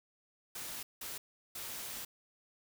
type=noise bursts at uneven times; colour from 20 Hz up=white; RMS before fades=-43 dBFS; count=3; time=0.55-0.83 / 1.01-1.18 / 1.55-2.05 s; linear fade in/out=5 ms; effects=none

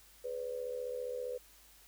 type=tone with amplitude modulation; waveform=sine; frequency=497.8 Hz; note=B4; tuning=14 cents sharp; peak=-33 dBFS; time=0.24-1.38 s; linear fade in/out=10 ms; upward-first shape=sine; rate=75.1 Hz; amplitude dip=75%; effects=added 50 Hz sine -66 dBFS peak until 1.87 s + white hiss -61 dBFS RMS until 1.87 s

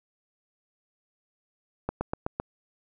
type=slowing click train; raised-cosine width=1 ms; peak=-14 dBFS; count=5; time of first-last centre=1.89-2.4 s; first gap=120 ms; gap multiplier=1.04; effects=none

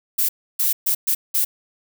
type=noise bursts at uneven times; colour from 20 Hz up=violet; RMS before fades=-19 dBFS; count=5; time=0.18-0.29 / 0.59-0.73 / 0.86-0.95 / 1.07-1.15 / 1.34-1.45 s; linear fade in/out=10 ms; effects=none

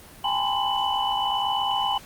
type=tone cluster; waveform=sine; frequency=801 / 862 / 992 / 1040 / 2983 Hz; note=G5 / A5 / B5 / C6 / F#7; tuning=+37 / -36 / +7 / -11 / +13 cents; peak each=-26 / -29 / -31 / -31 / -27 dBFS; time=0.24-1.98 s; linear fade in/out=5 ms; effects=pink hiss -46 dBFS RMS until 2.05 s + Opus 24 kbps

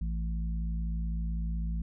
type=harmonic tone; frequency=55.9 Hz; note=A1; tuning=28 cents sharp; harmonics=1 / 3 / 4; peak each=-30 / -37 / -47 dBFS; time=0.01-1.82 s; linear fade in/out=5 ms; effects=none

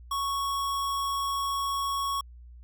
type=tone; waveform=square; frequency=1108.7 Hz; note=C#6; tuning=in tune; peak=-28 dBFS; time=0.11-2.21 s; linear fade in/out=5 ms; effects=added 60 Hz sine -45 dBFS peak until 2.63 s

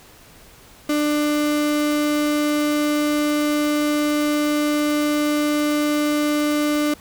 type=tone; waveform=35% pulse; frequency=297.1 Hz; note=D4; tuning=20 cents sharp; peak=-16 dBFS; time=0.89-6.94 s; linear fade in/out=5 ms; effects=pink hiss -47 dBFS RMS until 7 s

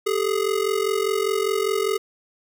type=ring-modulated tone; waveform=square; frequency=415.3 Hz; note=G#4; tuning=in tune; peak=-18 dBFS; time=0.06-1.98 s; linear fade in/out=10 ms; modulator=22.5 Hz; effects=none

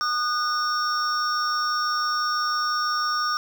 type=tone cluster; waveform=triangle; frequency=1224 / 1478 / 5490 Hz; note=D#6 / F#6 / F8; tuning=-29 / -2 / -31 cents; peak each=-22 / -28 / -27 dBFS; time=0.01-3.37 s; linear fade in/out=0 ms; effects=none

